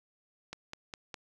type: click train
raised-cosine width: 0.2 ms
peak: -23 dBFS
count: 4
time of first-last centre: 0.53-1.142 s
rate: 4.9 Hz
effects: none